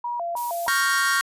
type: tone with vibrato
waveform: sine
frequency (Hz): 811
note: G#5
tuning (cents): -41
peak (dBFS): -25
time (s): 0.04-0.69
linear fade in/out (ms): 5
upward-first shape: square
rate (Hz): 3.2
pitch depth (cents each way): 290
type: noise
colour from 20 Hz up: violet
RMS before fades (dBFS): -33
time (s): 0.36-0.81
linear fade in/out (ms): 10
type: chord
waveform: 45% pulse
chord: G half-diminished seventh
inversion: second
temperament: equal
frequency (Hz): 1108.7 / 1396.9 / 1568 / 1864.7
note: Db6 / F6 / G6 / Bb6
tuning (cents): 0 / 0 / 0 / 0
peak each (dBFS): -25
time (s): 0.68-1.21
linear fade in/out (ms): 0
effects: resampled to 32000 Hz